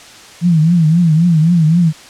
sine tone with vibrato, 164.81 Hz, E3, in tune, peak -7 dBFS, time 0.41-1.93 s, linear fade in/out 50 ms, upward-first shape triangle, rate 3.8 Hz, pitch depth 150 cents each way, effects white hiss -37 dBFS RMS until 2.09 s + low-pass 7000 Hz 12 dB/octave

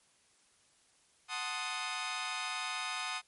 15% pulse chord, F# diminished seventh, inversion none, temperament equal, 740 / 880 / 1046.5 / 1244.5 Hz, F#5 / A5 / C6 / Eb6, 0 / 0 / 0 / 0 cents, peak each -36 / -37 / -36 / -32 dBFS, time 1.28-3.22 s, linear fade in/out 50 ms, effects white hiss -68 dBFS RMS until 3.27 s + MP3 48 kbps

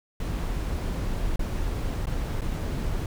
brown noise with dropouts, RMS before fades -28 dBFS, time 0.2-3.06 s, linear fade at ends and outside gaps 2 ms, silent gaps 1.36-1.393 / 2.057-2.069 / 2.41-2.417 s, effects none

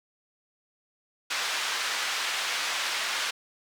pink band-pass noise, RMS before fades -30 dBFS, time 1.3-3.31 s, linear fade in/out 10 ms, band 1300 to 5600 Hz, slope 12 dB/octave, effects none

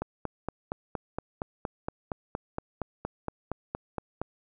click train, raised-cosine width 1 ms, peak -17 dBFS, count 19, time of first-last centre 0.02-4.216 s, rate 4.29 Hz, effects none

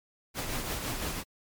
pink noise with tremolo, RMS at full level -32 dBFS, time 0.34-1.24 s, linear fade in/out 50 ms, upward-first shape triangle, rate 5.9 Hz, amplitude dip 45%, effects MP3 96 kbps

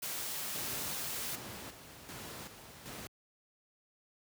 white noise, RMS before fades -39 dBFS, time 0.02-1.36 s, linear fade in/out 10 ms
pink noise with tremolo, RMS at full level -45 dBFS, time 0.55-3.07 s, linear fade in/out 0 ms, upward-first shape square, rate 1.3 Hz, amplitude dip 55%
effects high-pass 80 Hz 12 dB/octave

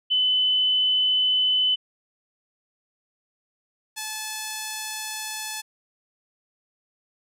sine / 5% pulse tone pair in turn, 3018 / 865.2 Hz, F#7 / A5, +34 / -29 cents, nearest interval octave + minor seventh, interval 2163 cents, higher first, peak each -18 dBFS, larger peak neither, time 0.1-1.76 / 3.96-5.62 s, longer neither, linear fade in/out 20 ms, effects none

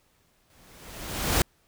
pink noise with exponential growth, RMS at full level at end -21 dBFS, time 0.5-1.42 s, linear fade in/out 2 ms, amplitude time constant 200 ms, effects pink hiss -66 dBFS RMS until 1.67 s

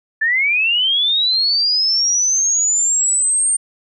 sine linear sweep, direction up, 1733 to 8810 Hz, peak -13 dBFS, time 0.21-3.57 s, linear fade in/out 10 ms, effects none

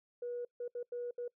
sine tone bursts at uneven times, 483.9 Hz, B4, 35 cents flat, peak -36 dBFS, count 5, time 0.22-0.45 / 0.6-0.68 / 0.75-0.83 / 0.92-1.11 / 1.18-1.28 s, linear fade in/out 5 ms, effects noise-tail reverb RT60 0.1 s tail -24 dB re dry + tanh soft clip ceiling -32 dBFS

